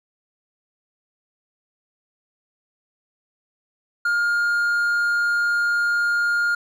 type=tone; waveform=triangle; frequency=1414 Hz; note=F6; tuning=21 cents sharp; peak=-16 dBFS; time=4.05-6.55 s; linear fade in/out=5 ms; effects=none